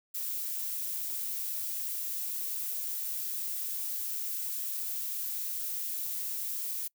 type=noise; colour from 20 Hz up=violet; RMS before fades=-35 dBFS; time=0.14-6.88 s; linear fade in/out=10 ms; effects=noise-tail reverb RT60 0.1 s tail -25 dB re dry